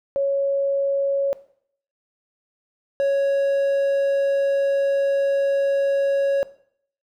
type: tone pair in turn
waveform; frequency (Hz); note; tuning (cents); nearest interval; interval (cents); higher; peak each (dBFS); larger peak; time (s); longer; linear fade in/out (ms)
sine / triangle; 554.4 / 554.4; C#5 / C#5; 0 / 0; unison; 0; neither; -18 / -15; second; 0.16-1.33 / 3-6.43; second; 0
effects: noise-tail reverb RT60 0.6 s tail -17 dB re dry